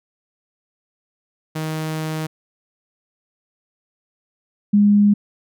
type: tone pair in turn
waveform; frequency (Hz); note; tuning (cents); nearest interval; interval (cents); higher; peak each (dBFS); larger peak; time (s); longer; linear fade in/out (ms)
sawtooth / sine; 157.2 / 205.3; D#3 / G#3; +18 / -20; perfect fourth; 462; second; -19 / -10; second; 1.55-2.27 / 4.73-5.14; first; 10
effects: none